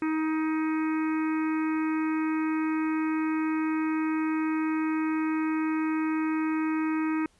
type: harmonic tone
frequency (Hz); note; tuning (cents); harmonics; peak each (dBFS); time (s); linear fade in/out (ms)
314.7; D#4; +20; 1 / 3 / 4 / 5 / 6 / 7 / 8; -25 / -38 / -38 / -42 / -43 / -43 / -44; 0.02-7.26; 2
effects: pink hiss -64 dBFS RMS until 7.39 s + resampled to 24000 Hz